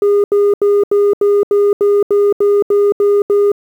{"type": "tone bursts", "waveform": "sine", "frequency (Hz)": 407.2, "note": "G#4", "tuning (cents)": -34, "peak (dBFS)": -5, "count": 12, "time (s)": [0.02, 3.518], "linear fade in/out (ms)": 2, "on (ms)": 220, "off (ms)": 78, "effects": ["tanh soft clip ceiling -7 dBFS", "7-bit"]}